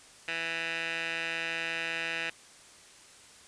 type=tone with band-pass filter; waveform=15% pulse; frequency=165.4 Hz; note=E3; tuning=6 cents sharp; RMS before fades=-34 dBFS; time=0.28-2.3 s; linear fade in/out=2 ms; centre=2300 Hz; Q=4.1; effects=white hiss -54 dBFS RMS until 3.47 s + resampled to 22050 Hz